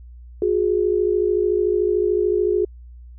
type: tone pair together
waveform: sine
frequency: 361.7 / 415.3 Hz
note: F#4 / G#4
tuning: -39 / 0 cents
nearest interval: major second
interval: 239 cents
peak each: -19 dBFS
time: 0.42-2.65 s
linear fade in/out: 2 ms
effects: added 60 Hz sine -38 dBFS peak until 3.18 s